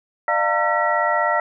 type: tone cluster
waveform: sine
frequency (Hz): 601 / 697 / 911 / 1350 / 1926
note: D5 / F5 / A#5 / E6 / B6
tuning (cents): +40 / -4 / -40 / +41 / -44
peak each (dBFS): -23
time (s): 0.28-1.4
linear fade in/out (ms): 2
effects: none